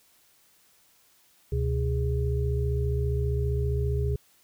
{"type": "tone cluster", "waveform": "sine", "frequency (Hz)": [71.9, 126.9, 411.2], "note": ["D2", "B2", "G#4"], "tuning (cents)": [-36, 47, -17], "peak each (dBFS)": [-26, -28, -32], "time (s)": [1.52, 4.16], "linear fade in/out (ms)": 5, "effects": ["white hiss -62 dBFS RMS until 4.43 s"]}